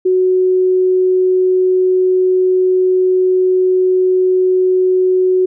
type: tone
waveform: sine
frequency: 370 Hz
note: F#4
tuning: in tune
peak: -9 dBFS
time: 0.05-5.46 s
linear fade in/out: 10 ms
effects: none